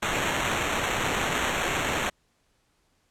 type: noise with sample-and-hold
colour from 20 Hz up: violet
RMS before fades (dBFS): -27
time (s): 0.02-2.1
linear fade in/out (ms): 10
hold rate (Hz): 4900
effects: pink hiss -69 dBFS RMS until 3.1 s + low-pass 10000 Hz 12 dB/octave